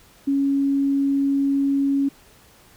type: tone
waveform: sine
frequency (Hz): 277.2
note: C#4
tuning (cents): 0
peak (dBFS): -17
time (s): 0.27-2.09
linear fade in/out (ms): 10
effects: pink hiss -52 dBFS RMS until 2.76 s